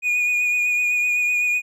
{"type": "tone with vibrato", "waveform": "triangle", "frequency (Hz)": 2456, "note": "D#7", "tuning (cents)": -23, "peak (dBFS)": -16, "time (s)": [0.02, 1.62], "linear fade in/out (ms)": 50, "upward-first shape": "triangle", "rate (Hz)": 7.9, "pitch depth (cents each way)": 24, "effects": []}